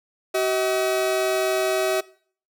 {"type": "tone pair together", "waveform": "40% pulse", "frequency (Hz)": [379.4, 638], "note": ["F#4", "D#5"], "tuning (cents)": [43, 43], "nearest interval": "major sixth", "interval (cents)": 900, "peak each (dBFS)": -22, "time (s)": [0.34, 2.01], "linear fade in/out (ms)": 10, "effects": ["noise-tail reverb RT60 0.5 s tail -21 dB re dry"]}